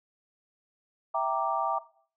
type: chord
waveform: sine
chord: E half-diminished seventh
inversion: none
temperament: equal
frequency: 659.3 / 784 / 932.3 / 1174.7 Hz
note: E5 / G5 / Bb5 / D6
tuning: 0 / 0 / 0 / 0 cents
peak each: -31 dBFS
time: 1.14-1.79 s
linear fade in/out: 10 ms
effects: noise-tail reverb RT60 0.5 s tail -18 dB re dry